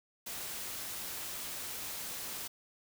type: noise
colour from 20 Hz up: white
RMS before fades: -41 dBFS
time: 0.26-2.48 s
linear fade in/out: 10 ms
effects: none